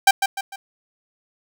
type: tone with echo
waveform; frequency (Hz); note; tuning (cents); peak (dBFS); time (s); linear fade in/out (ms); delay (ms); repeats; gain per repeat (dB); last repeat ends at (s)
sawtooth; 784; G5; 0; -5; 0.07-0.11; 5; 150; 3; -8; 0.56
effects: none